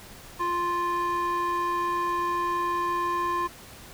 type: tone with band-pass filter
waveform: square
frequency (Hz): 349.2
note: F4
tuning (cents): 0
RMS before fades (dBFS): -27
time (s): 0.39-3.48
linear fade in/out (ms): 20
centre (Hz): 1100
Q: 2.6
effects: pink hiss -46 dBFS RMS until 3.93 s